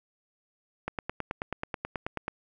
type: click train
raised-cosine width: 0.5 ms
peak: -16 dBFS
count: 14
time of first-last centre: 0.88-2.281 s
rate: 9.28 Hz
effects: none